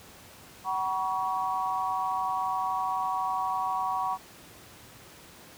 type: tone cluster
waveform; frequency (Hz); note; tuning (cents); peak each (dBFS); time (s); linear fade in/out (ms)
sine; 754 / 962 / 1122; F#5 / B5 / C#6; +32 / -46 / +21; -31; 0.64-4.18; 50
effects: pink hiss -50 dBFS RMS until 5.57 s + high-pass 80 Hz 12 dB/octave